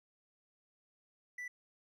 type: tone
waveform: triangle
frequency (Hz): 1975.5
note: B6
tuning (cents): 0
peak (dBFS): -39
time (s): 1.38-1.48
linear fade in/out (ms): 5
effects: none